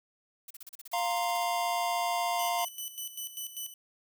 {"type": "noise bursts", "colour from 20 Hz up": "blue", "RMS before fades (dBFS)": -45, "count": 16, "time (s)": [0.48, 1.436], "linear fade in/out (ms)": 5, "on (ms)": 26, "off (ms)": 36}
{"type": "chord", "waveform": "square", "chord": "F suspended fourth", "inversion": "none", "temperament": "just", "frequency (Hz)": [698.5, 931.3, 1047.7], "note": ["F5", "Bb5", "C6"], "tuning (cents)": [0, -2, 2], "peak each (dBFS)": [-31, -34, -37], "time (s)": [0.93, 2.65], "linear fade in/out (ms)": 5}
{"type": "tone with tremolo", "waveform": "5% pulse", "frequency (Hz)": 2988, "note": "F#7", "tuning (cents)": 16, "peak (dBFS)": -27, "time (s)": [2.39, 3.74], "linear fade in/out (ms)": 2, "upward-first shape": "square", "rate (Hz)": 5.1, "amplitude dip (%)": 70}
{"effects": []}